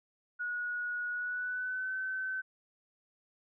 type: tone with pitch glide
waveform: sine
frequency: 1456 to 1528.4 Hz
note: F#6 to G6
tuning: -28 to -44 cents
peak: -33 dBFS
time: 0.39-2.42 s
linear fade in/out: 20 ms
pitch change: +84 cents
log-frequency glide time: 1.11-1.95 s
effects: none